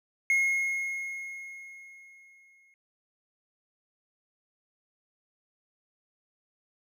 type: tone with exponential decay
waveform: triangle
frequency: 2158 Hz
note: C#7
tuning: 47 cents flat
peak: -19 dBFS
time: 0.3-2.74 s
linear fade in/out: 1 ms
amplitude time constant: 530 ms
effects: none